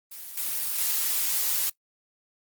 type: noise with level steps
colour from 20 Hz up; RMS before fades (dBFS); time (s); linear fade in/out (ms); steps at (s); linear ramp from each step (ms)
blue; -40 / -29 / -26; 0.11-1.7; 10; 0.37 / 0.78; 5
effects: noise-tail reverb RT60 0.1 s tail -22 dB re dry + Opus 24 kbps